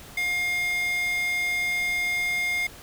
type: tone with high-pass filter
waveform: square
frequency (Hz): 710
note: F5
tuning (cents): +28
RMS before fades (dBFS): -26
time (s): 0.17-2.67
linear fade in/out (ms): 5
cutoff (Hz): 1900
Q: 6
effects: pink hiss -45 dBFS RMS until 2.82 s